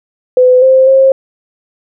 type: tone with pitch steps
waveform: sine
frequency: 505 / 524 / 534 Hz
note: B4 / C5 / C5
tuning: +39 / +2 / +35 cents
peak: -3 dBFS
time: 0.37-1.12 s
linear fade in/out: 2 ms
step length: 250 ms
effects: none